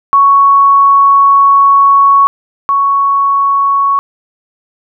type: tone pair in turn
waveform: sine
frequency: 1112 / 1112 Hz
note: C#6 / C#6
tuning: +5 / +5 cents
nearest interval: unison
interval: 0 cents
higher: neither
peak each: -3 / -7 dBFS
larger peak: first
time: 0.13-2.27 / 2.69-3.99 s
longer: first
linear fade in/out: 0 ms
effects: none